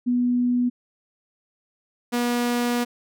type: tone pair in turn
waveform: sine / sawtooth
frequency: 245.4 / 241.3 Hz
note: B3 / B3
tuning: -11 / -40 cents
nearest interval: unison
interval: 29 cents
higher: first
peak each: -18 / -17 dBFS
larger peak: second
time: 0.06-0.7 / 2.12-2.85 s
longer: second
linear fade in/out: 20 ms
effects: none